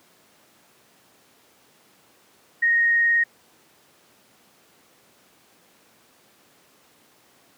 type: tone with vibrato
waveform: sine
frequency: 1864.7 Hz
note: A#6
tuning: in tune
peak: -16 dBFS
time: 2.62-3.24 s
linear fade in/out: 10 ms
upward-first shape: sine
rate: 19 Hz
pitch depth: 9 cents each way
effects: pink hiss -57 dBFS RMS until 7.57 s + high-pass 200 Hz 12 dB/octave